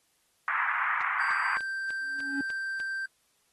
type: band-pass noise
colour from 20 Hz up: pink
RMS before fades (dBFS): -29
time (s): 0.48-1.57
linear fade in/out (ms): 0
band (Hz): 980 to 2100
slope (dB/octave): 48
type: click train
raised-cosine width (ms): 0.2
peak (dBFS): -27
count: 7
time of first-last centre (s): 1.01-2.801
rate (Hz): 3.35
type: tone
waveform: triangle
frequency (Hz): 1568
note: G6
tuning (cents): 0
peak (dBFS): -29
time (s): 1.2-3.06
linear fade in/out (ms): 5
type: tone with exponential growth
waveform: triangle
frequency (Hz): 278.7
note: C#4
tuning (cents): +9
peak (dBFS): -25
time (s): 2.01-2.41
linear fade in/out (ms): 2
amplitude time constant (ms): 86
effects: white hiss -70 dBFS RMS until 3.52 s + AAC 32 kbps